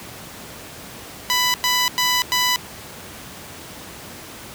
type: tone bursts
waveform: 10% pulse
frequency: 994 Hz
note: B5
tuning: 11 cents sharp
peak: -8 dBFS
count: 4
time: 1.3-2.56 s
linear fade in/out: 0 ms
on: 240 ms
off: 100 ms
effects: pink hiss -37 dBFS RMS until 4.54 s + high-pass 80 Hz 12 dB/octave